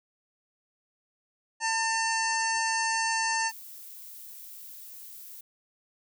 harmonic tone, 899 Hz, A5, 37 cents sharp, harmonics 1 / 2 / 3 / 5 / 6 / 7 / 8 / 9 / 10, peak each -29 / -30 / -36 / -36 / -40 / -35 / -42 / -43 / -43 dBFS, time 1.6-3.52 s, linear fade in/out 50 ms
violet noise, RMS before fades -45 dBFS, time 3.49-5.41 s, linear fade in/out 5 ms
effects none

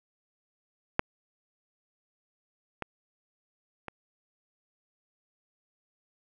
clicks, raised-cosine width 0.5 ms, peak -7 / -18 / -22 dBFS, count 3, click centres 0.994 / 2.823 / 3.883 s, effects none

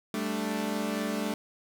sawtooth chord, G suspended second, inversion none, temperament equal, 196 / 220 / 293.7 Hz, G3 / A3 / D4, 0 / 0 / 0 cents, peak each -31 / -28 / -31 dBFS, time 0.14-1.34 s, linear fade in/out 2 ms, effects 10-bit

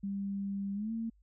sine tone with pitch glide, 198.3 to 226.5 Hz, G3 to A#3, +20 to -50 cents, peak -33 dBFS, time 0.03-1.1 s, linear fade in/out 10 ms, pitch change +230 cents, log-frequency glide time 0.74-0.92 s, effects added 50 Hz sine -62 dBFS peak until 1.22 s

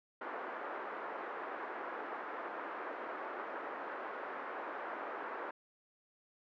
white band-pass noise, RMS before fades -43 dBFS, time 0.21-5.51 s, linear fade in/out 5 ms, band 320 to 1500 Hz, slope 24 dB/octave, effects none

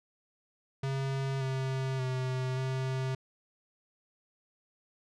square tone with pitch steps, 135.3 / 132.5 / 129.1 / 131.3 Hz, C#3 / C3 / C3 / C3, -42 / +22 / -23 / +6 cents, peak -31 dBFS, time 0.83-3.15 s, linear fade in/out 5 ms, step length 580 ms, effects low-pass 6000 Hz 12 dB/octave

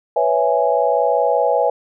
sine chord, C# minor seventh, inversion third, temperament equal, 493.9 / 554.4 / 659.3 / 830.6 Hz, B4 / C#5 / E5 / G#5, 0 / 0 / 0 / 0 cents, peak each -19 dBFS, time 0.16-1.7 s, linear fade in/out 5 ms, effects none

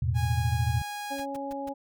sine chord, E suspended fourth, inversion none, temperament equal, 82.41 / 110 / 123.47 Hz, E2 / A2 / B2, 0 / 0 / 0 cents, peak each -28 dBFS, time 0.02-0.82 s, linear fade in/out 5 ms
sawtooth tone, 825 Hz, G#5, 12 cents flat, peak -30 dBFS, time 0.14-1.26 s, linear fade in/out 50 ms
harmonic tone, 277.2 Hz, C#4, in tune, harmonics 1 / 2 / 3, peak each -36 / -36 / -36 dBFS, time 1.1-1.74 s, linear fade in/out 20 ms
pink noise bursts, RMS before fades -46 dBFS, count 4, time 1.18-1.692 s, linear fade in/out 5 ms, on 23 ms, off 140 ms
effects none

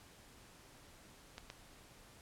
clicks, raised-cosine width 0.2 ms, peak -29 dBFS, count 2, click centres 1.381 / 1.501 s, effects pink hiss -60 dBFS RMS until 2.21 s + low-pass 12000 Hz 12 dB/octave

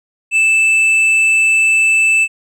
triangle tone with hard clipping, 2637 Hz, E7, in tune, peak -10 dBFS, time 0.31-2.28 s, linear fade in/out 50 ms, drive 8 dB, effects none

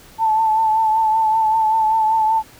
sine tone with vibrato, 880 Hz, A5, in tune, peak -13 dBFS, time 0.18-2.43 s, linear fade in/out 50 ms, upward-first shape triangle, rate 5.2 Hz, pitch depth 42 cents each way, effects pink hiss -45 dBFS RMS until 2.59 s

